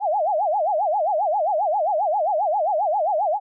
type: tone with vibrato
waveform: sine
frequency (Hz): 717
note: F5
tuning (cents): +45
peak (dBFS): -18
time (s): 0-3.4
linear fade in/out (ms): 50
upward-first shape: sine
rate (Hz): 7.5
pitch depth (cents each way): 300
effects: none